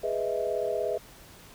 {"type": "chord", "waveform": "sine", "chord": "E major seventh", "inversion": "first", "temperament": "equal", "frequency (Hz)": [415.3, 493.9, 622.3, 659.3], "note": ["G#4", "B4", "D#5", "E5"], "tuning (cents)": [0, 0, 0, 0], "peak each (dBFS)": -32, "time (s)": [0.03, 0.98], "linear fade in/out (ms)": 10, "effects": ["pink hiss -51 dBFS RMS until 1.54 s"]}